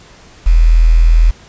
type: tone with quantisation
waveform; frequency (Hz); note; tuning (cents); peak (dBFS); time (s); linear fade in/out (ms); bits
sine; 41; E1; -9; -4; 0.46-1.31; 10; 5
effects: pink hiss -41 dBFS RMS until 1.48 s + resampled to 16000 Hz